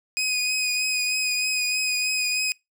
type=tone with vibrato; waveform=20% pulse; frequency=2500 Hz; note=D#7; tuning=8 cents sharp; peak=-17 dBFS; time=0.17-2.52 s; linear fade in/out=0 ms; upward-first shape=triangle; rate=3.2 Hz; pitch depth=26 cents each way; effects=noise-tail reverb RT60 0.2 s tail -24 dB re dry